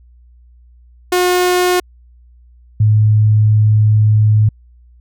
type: tone pair in turn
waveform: sawtooth / sine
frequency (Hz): 360.4 / 107.15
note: F#4 / A2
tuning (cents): -45 / -45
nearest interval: octave + major sixth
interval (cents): 2100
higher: first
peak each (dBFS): -7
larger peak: neither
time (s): 1.12-1.8 / 2.8-4.49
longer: second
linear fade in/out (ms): 5
effects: added 60 Hz sine -42 dBFS peak until 5 s